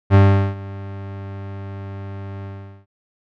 40% pulse tone with ADSR envelope, 98.4 Hz, G2, 7 cents sharp, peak -6 dBFS, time 0.1-2.86 s, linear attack 45 ms, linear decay 400 ms, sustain -22 dB, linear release 410 ms, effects low-pass 2000 Hz 12 dB/octave

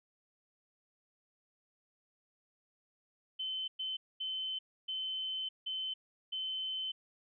sine tone bursts at uneven times, 3063 Hz, G7, 41 cents flat, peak -35 dBFS, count 6, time 3.39-3.68 / 3.79-3.97 / 4.2-4.59 / 4.88-5.49 / 5.66-5.94 / 6.32-6.92 s, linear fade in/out 10 ms, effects none

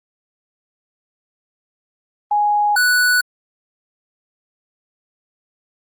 sine / square tone pair in turn, 830.6 / 1480 Hz, G#5 / F#6, 0 / 0 cents, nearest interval minor seventh, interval 1000 cents, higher second, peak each -13 dBFS, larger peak neither, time 2.31-2.76 / 2.76-3.21 s, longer neither, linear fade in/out 5 ms, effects Opus 32 kbps

